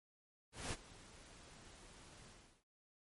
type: noise with ADSR envelope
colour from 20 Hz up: pink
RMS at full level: -41 dBFS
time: 0.52-2.64 s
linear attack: 200 ms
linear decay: 38 ms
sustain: -18 dB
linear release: 370 ms
effects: MP3 48 kbps